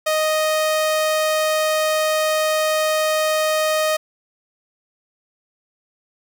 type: tone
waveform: sawtooth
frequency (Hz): 622.3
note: D#5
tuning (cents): 0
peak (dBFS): -13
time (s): 0.06-3.97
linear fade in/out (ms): 10
effects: none